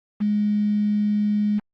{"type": "tone with quantisation", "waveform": "sine", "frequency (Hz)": 208.4, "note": "G#3", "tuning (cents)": 6, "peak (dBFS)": -18, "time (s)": [0.2, 1.6], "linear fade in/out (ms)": 20, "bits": 6, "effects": ["low-pass 2000 Hz 12 dB/octave", "Opus 48 kbps"]}